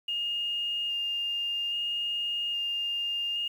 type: tone with vibrato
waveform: sine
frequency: 2826 Hz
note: F7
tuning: 20 cents sharp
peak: -28 dBFS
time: 0.08-3.48 s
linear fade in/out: 5 ms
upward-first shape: square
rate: 0.61 Hz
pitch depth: 8 cents each way
effects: 9-bit